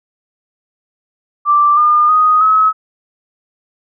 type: tone with pitch steps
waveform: sine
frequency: 1174.7 / 1209.8 / 1246 / 1283.2 Hz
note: D6 / D#6 / D#6 / E6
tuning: 0 / -49 / +2 / -47 cents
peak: -7 dBFS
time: 1.45-2.73 s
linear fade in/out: 50 ms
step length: 320 ms
effects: none